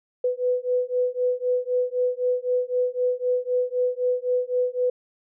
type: beating tone pair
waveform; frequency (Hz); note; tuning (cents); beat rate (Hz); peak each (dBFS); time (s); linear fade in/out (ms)
sine; 496.2 / 500.1; B4 / B4; +8 / +22; 3.9; -24; 0.24-4.9; 5
effects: none